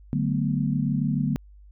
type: chord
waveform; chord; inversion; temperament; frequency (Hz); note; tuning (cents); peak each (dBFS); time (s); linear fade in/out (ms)
sine; B minor seventh; first; equal with one note detuned; 146.83 / 188.45 / 220 / 246.9; D3 / F#3 / A3 / B3; 0 / +32 / 0 / 0; -25 / -29 / -28 / -28; 0.13-1.36; 0
effects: added 50 Hz sine -46 dBFS peak until 1.71 s